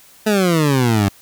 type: exponential sweep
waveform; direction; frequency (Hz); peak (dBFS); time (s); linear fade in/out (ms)
20% pulse; down; 220 to 95.9; -8; 0.26-1.09; 10
effects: white hiss -47 dBFS RMS until 1.21 s